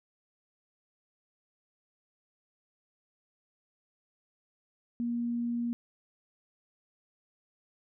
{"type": "tone", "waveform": "sine", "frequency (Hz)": 237.2, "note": "A#3", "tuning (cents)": 30, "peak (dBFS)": -29, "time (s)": [5, 5.73], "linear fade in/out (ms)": 0, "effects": []}